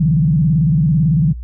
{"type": "tone with vibrato", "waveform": "sine", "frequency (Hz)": 155.56, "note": "D#3", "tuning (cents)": 0, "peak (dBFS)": -10, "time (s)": [0, 1.33], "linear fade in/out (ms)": 10, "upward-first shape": "square", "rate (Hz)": 18, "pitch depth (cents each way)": 170, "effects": ["noise-tail reverb RT60 0.1 s tail -26 dB re dry", "added 60 Hz sine -25 dBFS peak until 1.43 s"]}